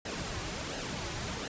pink noise with flanger, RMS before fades -37 dBFS, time 0.05-1.48 s, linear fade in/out 5 ms, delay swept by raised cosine 0.85 to 4.45 ms, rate 1.4 Hz, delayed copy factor -0.55, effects resampled to 16000 Hz

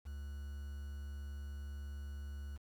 triangle tone with quantisation, 70.8 Hz, C#2, 37 cents sharp, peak -40 dBFS, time 0.05-2.58 s, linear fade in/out 20 ms, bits 10, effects none

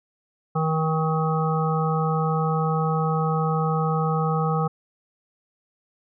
harmonic tone, 158.8 Hz, D#3, 36 cents sharp, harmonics 1 / 3 / 5 / 7 / 8, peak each -22 / -28 / -28 / -32 / -29 dBFS, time 0.55-4.68 s, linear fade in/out 10 ms, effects none

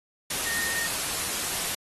sine tone in noise, 1844 Hz, A#6, 19 cents flat, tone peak -30 dBFS, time 0.46-0.87 s, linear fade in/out 5 ms, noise white, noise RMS -29 dBFS, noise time 0.3-1.75 s, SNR -4 dB, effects AAC 32 kbps

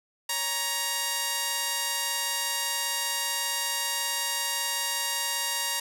5% pulse tone pair together, 558 / 938.4 Hz, C#5 / A#5, +11 / +11 cents, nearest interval major sixth, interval 900 cents, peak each -26 / -15 dBFS, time 0.29-5.8 s, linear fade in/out 5 ms, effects none

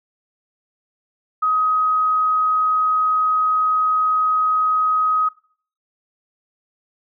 sine tone, 1261 Hz, D#6, 23 cents sharp, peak -15 dBFS, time 1.42-5.29 s, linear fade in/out 10 ms, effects noise-tail reverb RT60 0.5 s tail -21 dB re dry

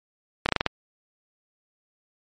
slowing click train, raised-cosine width 0.3 ms, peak -4 dBFS, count 6, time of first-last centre 0.46-0.663 s, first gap 29 ms, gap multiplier 1.17, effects MP3 48 kbps

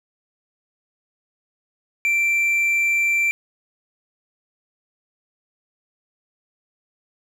triangle tone, 2349 Hz, D7, in tune, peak -15 dBFS, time 2.05-3.31 s, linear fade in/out 0 ms, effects none

